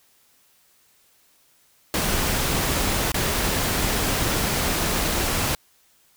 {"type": "noise with dropouts", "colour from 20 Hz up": "pink", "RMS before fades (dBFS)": -23, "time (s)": [1.94, 5.55], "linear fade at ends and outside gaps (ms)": 1, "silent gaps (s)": [3.119, 3.143], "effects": ["white hiss -60 dBFS RMS until 6.16 s"]}